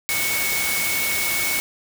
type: tone in noise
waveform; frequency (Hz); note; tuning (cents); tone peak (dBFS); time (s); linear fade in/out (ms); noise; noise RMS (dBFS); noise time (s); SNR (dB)
sine; 2217; C#7; 0; -24; 0.09-1.6; 0; white; -24; 0.09-1.6; -3
effects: none